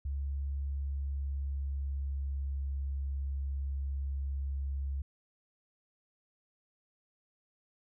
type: tone with pitch glide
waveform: sine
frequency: 69.6 to 68.72 Hz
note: C#2 to C#2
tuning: +8 to -14 cents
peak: -32 dBFS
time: 0.05-5.02 s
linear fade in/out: 5 ms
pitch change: -22 cents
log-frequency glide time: 0.62-2.67 s
effects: none